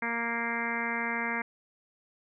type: harmonic tone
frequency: 233.1 Hz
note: A#3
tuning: in tune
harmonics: 1 / 2 / 3 / 4 / 5 / 6 / 7 / 8 / 9 / 10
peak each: -37 / -41 / -42 / -37 / -41 / -42 / -36 / -40 / -34 / -42 dBFS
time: 0.02-1.42 s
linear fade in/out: 5 ms
effects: none